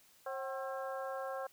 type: harmonic tone with a mistuned harmonic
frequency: 268.1 Hz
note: C4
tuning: 42 cents sharp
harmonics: 2 / 3 / 4 / 5 / 6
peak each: -40 / -44 / -46 / -48 / -50 dBFS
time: 0.26-1.47 s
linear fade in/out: 5 ms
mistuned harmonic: 3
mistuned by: -85 cents
effects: white hiss -65 dBFS RMS until 1.52 s